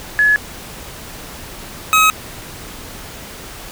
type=tone pair in turn; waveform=sine / 25% pulse; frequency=1700 / 1273.6 Hz; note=G#6 / D#6; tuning=+40 / +40 cents; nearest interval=perfect fourth; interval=500 cents; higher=first; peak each=-9 / -5 dBFS; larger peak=second; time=0.19-0.36 / 1.93-2.1 s; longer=neither; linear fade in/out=0 ms; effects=pink hiss -33 dBFS RMS until 3.71 s